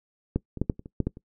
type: clicks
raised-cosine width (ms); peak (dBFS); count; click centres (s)
3; -11 / -22 / -11 / -10 / -27 / -27 / -11 / -13 / -29; 9; 0.36 / 0.573 / 0.616 / 0.698 / 0.794 / 0.859 / 1.003 / 1.07 / 1.171
effects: noise-tail reverb RT60 0.1 s tail -21 dB re dry

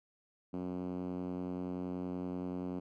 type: tone with band-pass filter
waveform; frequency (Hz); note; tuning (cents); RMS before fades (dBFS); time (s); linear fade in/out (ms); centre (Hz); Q
5% pulse; 90.5; F#2; -38; -39; 0.53-2.8; 10; 230; 2.4
effects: none

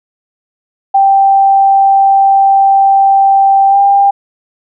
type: tone with pitch glide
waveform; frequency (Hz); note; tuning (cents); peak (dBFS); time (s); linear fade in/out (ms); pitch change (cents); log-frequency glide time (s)
sine; 784 to 796.8; G5 to G5; 0 to +28; -4; 0.94-4.11; 10; +28; 3.68-3.78
effects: none

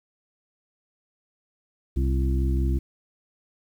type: harmonic tone with a mistuned harmonic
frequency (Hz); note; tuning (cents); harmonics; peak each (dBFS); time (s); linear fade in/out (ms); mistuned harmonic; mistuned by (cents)
65.3; C2; -3; 1 / 2 / 3 / 4 / 5; -21 / -30 / -35 / -34 / -33; 1.96-2.79; 10; 5; +58
effects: 9-bit

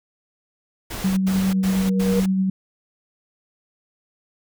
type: noise bursts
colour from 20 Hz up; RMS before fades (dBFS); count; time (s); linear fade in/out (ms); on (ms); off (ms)
pink; -31; 4; 0.9-2.262; 10; 270; 94
type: tone with tremolo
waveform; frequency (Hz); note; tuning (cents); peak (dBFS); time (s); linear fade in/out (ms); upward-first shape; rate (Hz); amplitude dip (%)
sine; 190; F#3; +46; -16; 1.04-2.5; 5; sine; 9.7; 25
type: tone with exponential growth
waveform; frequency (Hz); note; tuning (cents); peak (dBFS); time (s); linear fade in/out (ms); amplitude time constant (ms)
sine; 475.7; A#4; +35; -19; 1.18-2.2; 5; 220
effects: none

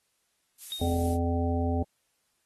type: noise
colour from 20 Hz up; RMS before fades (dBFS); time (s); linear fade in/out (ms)
violet; -39; 0.58-1.18; 50
type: tone with exponential decay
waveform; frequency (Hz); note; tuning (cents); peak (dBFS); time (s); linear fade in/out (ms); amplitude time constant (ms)
sine; 3717; A#7; -6; -29; 0.72-1.07; 0; 75
type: harmonic tone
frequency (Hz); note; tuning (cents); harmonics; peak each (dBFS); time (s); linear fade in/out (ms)
85.3; F2; -40; 1 / 3 / 5 / 7 / 9; -27 / -30 / -35 / -36 / -35; 0.81-1.83; 5
effects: white hiss -74 dBFS RMS until 2.45 s + AAC 32 kbps

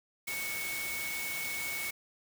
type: tone in noise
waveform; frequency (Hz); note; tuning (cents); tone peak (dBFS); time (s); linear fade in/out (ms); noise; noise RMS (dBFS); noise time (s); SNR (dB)
sine; 2217; C#7; 0; -36; 0.27-1.91; 10; white; -39; 0.27-1.91; 0
effects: none

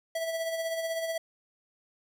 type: tone with tremolo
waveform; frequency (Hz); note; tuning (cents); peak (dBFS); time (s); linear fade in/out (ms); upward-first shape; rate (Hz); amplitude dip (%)
square; 656; E5; -9; -29; 0.15-1.18; 5; sine; 16; 45
effects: none

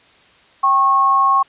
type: tone pair together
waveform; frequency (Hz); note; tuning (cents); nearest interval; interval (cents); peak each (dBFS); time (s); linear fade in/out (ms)
sine; 783.6 / 1092; G5 / C#6; -1 / -26; tritone; 575; -20 / -11; 0.63-1.43; 10
effects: white hiss -50 dBFS RMS until 1.48 s + resampled to 8000 Hz

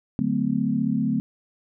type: chord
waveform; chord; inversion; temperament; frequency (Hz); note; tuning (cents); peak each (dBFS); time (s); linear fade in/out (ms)
sine; D dominant seventh; none; equal with one note detuned; 146.83 / 185 / 220 / 255.4; D3 / F#3 / A3 / C4; 0 / 0 / 0 / -42; -29 / -28 / -24 / -25; 0.19-1.2; 0
effects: none

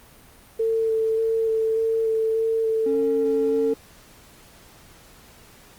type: tone with vibrato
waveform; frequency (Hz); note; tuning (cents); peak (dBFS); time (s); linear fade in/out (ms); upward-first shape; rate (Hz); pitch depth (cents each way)
sine; 446.8; A4; +27; -19; 0.59-3.74; 10; square; 1.7; 10
type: tone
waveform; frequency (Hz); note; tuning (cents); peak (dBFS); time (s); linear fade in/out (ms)
triangle; 274.8; C#4; -15; -24; 2.86-3.74; 5
effects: pink hiss -50 dBFS RMS until 5.78 s + Opus 32 kbps

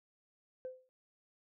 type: tone with exponential decay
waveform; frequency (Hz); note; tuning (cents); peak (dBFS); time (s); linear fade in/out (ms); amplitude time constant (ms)
sine; 513; C5; -34; -36; 0.65-0.89; 0; 51
effects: tanh soft clip ceiling -35 dBFS

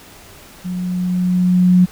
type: tone with level ramp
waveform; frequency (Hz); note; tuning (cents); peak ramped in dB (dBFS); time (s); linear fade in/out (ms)
sine; 180.9; F#3; -39; -21 to -6; 0.64-1.86; 20
effects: pink hiss -41 dBFS RMS until 1.91 s

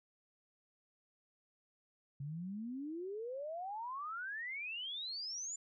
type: exponential sweep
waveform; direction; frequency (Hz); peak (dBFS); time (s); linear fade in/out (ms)
sine; up; 135.7 to 7200; -40; 2.2-5.56; 5
effects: none

